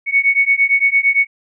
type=beating tone pair; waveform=sine; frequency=2217 / 2225.8 Hz; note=C#7 / C#7; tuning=0 / +6 cents; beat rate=8.8 Hz; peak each=-14 / -14 dBFS; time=0.06-1.27 s; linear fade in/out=50 ms; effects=none

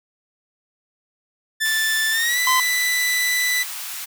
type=tone with pitch glide; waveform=sawtooth; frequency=1761 to 1988.1 Hz; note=A6 to B6; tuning=+1 to +11 cents; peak=-15 dBFS; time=1.6-3.64 s; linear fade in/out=20 ms; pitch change=+210 cents; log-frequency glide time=2.11-2.39 s
type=high-pass noise; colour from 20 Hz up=white; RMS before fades=-31 dBFS; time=1.64-4.06 s; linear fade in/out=20 ms; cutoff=860 Hz; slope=24 dB/octave
type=tone; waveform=45% pulse; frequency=1031 Hz; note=C6; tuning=26 cents flat; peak=-17 dBFS; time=2.47-2.6 s; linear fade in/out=2 ms
effects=none

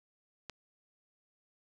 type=click; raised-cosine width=0.2 ms; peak=-24 dBFS; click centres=0.497 s; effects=none

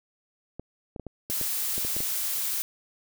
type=clicks; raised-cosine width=2 ms; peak=-23 dBFS; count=10; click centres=0.596 / 0.962 / 0.997 / 1.067 / 1.3 / 1.413 / 1.78 / 1.849 / 1.966 / 2.005 s
type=noise; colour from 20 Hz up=blue; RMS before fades=-29 dBFS; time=1.3-2.62 s; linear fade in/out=0 ms
effects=none

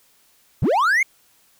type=linear sweep; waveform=triangle; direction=up; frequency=67.7 to 2212 Hz; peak=-13 dBFS; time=0.62-1.03 s; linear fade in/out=5 ms; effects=white hiss -58 dBFS RMS until 1.59 s

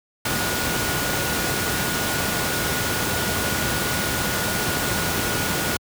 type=tone in noise; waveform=sine; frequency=1449 Hz; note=F#6; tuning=37 cents flat; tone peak=-30 dBFS; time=0.25-5.77 s; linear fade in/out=5 ms; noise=pink; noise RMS=-23 dBFS; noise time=0.25-5.77 s; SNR=-10 dB; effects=high-pass 80 Hz 12 dB/octave

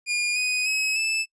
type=tone with pitch steps; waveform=sawtooth; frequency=2426 / 2491 / 2558 / 2627 Hz; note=D#7 / D#7 / D#7 / E7; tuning=-44 / +1 / +47 / -7 cents; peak=-19 dBFS; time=0.06-1.26 s; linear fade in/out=50 ms; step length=300 ms; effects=noise-tail reverb RT60 0.1 s tail -26 dB re dry + resampled to 22050 Hz

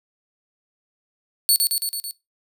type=tone with echo; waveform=15% pulse; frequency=4435 Hz; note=C#8; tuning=in tune; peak=-7 dBFS; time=1.49-1.56 s; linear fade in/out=0 ms; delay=110 ms; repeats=5; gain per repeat=-3 dB; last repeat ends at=2.11 s; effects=noise-tail reverb RT60 0.2 s tail -19 dB re dry

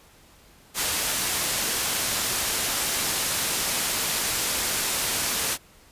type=low-pass noise; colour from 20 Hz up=white; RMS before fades=-26 dBFS; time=0.74-5.58 s; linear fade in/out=50 ms; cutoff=12000 Hz; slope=12 dB/octave; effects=pink hiss -54 dBFS RMS until 5.91 s + resampled to 32000 Hz

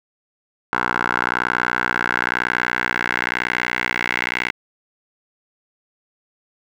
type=tone with band-pass filter sweep; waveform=10% pulse; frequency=61 Hz; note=B1; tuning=21 cents flat; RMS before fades=-22 dBFS; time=0.73-4.51 s; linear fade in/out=0 ms; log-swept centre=1300 to 2100 Hz; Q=3.1; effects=none

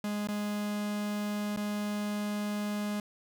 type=tone with dropouts; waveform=45% pulse; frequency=207.7 Hz; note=G#3; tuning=in tune; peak=-31 dBFS; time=0.04-3 s; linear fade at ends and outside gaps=2 ms; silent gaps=0.273-0.286 / 1.563-1.572 s; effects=none

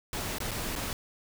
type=noise with dropouts; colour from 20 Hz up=pink; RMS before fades=-34 dBFS; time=0.13-0.93 s; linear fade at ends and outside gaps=1 ms; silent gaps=0.384-0.403 / 0.51-0.515 / 0.754-0.76 s; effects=none

